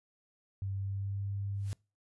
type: tone with pitch glide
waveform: sine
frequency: 97.6 to 99.59 Hz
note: G2 to G2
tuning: -7 to +28 cents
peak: -33 dBFS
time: 0.62-1.73 s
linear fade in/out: 0 ms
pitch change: +35 cents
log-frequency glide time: 0.74-1.26 s
type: noise with exponential growth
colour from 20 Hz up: white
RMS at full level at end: -47 dBFS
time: 1.54-1.73 s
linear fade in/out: 0 ms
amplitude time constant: 40 ms
effects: noise-tail reverb RT60 0.3 s tail -25 dB re dry + resampled to 24000 Hz